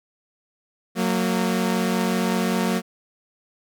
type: tone pair together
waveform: sawtooth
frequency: 184.1 / 229.3 Hz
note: F#3 / A#3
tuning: -8 / -28 cents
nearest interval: major third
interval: 380 cents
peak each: -19 dBFS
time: 0.95-2.82 s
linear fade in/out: 50 ms
effects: none